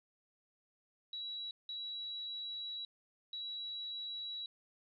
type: tone bursts at uneven times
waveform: sine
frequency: 3902 Hz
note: B7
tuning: 22 cents flat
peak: -40 dBFS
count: 3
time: 1.13-1.51 / 1.69-2.85 / 3.33-4.46 s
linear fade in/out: 2 ms
effects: none